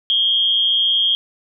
sine tone with amplitude modulation, 3239 Hz, G#7, 44 cents flat, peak -11 dBFS, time 0.1-1.15 s, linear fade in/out 0 ms, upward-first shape sine, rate 213 Hz, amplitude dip 55%, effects none

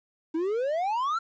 triangle exponential sweep, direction up, 309.8 to 1394 Hz, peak -23 dBFS, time 0.34-1.19 s, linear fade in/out 10 ms, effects resampled to 16000 Hz + 10-bit

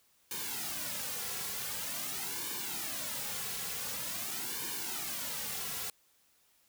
white noise with flanger, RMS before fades -38 dBFS, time 0.31-5.9 s, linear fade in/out 2 ms, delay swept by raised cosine 1.5 to 3.3 ms, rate 0.46 Hz, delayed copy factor -0.8, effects white hiss -69 dBFS RMS until 6.68 s

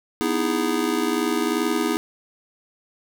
square chord, E major seventh, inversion second, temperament just, 247.2 / 309 / 329.6 / 412 Hz, B3 / D#4 / E4 / G#4, +2 / -12 / 0 / -14 cents, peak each -27 dBFS, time 0.21-1.97 s, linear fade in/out 0 ms, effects none

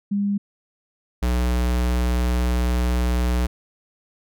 sine / square tone pair in turn, 201.7 / 61 Hz, G3 / B1, +50 / -21 cents, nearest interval octave + major sixth, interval 2071 cents, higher first, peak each -19 dBFS, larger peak neither, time 0.11-0.38 / 1.22-3.47 s, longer second, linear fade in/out 10 ms, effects none

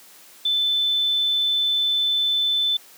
sine tone, 3520 Hz, A7, in tune, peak -18 dBFS, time 0.45-2.77 s, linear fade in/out 5 ms, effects white hiss -48 dBFS RMS until 2.97 s + high-pass 200 Hz 12 dB/octave

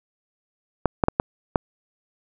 clicks, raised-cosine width 1 ms, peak -3 dBFS, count 5, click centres 0.857 / 1.038 / 1.084 / 1.199 / 1.558 s, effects none

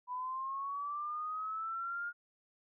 sine linear sweep, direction up, 985 to 1425 Hz, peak -36 dBFS, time 0.07-2.13 s, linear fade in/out 50 ms, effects none

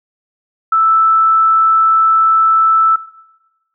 sine tone, 1318.5 Hz, E6, in tune, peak -8 dBFS, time 0.72-2.96 s, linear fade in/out 5 ms, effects noise-tail reverb RT60 1.0 s tail -18 dB re dry

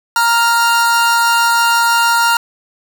45% pulse tone pair together, 932.3 / 1396.9 Hz, A#5 / F6, 0 / 0 cents, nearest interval perfect fifth, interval 700 cents, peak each -13 dBFS, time 0.16-2.37 s, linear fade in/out 2 ms, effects none

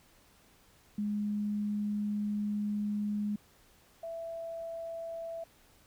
sine tone pair in turn, 207.7 / 663.8 Hz, G#3 / E5, 0 / +12 cents, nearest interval octave + minor sixth, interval 2012 cents, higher second, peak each -30 / -37 dBFS, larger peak first, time 0.98-3.36 / 4.03-5.44 s, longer first, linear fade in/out 5 ms, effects pink hiss -63 dBFS RMS until 5.86 s

